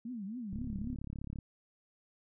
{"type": "tone with vibrato", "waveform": "sine", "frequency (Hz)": 220, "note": "A3", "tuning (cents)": 0, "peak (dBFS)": -38, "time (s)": [0.05, 0.95], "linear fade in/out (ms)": 5, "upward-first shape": "triangle", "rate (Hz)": 3.8, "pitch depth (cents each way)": 290}
{"type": "click train", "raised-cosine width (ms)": 5, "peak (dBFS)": -29, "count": 31, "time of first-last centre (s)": [0.53, 1.387], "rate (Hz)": 35}
{"effects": []}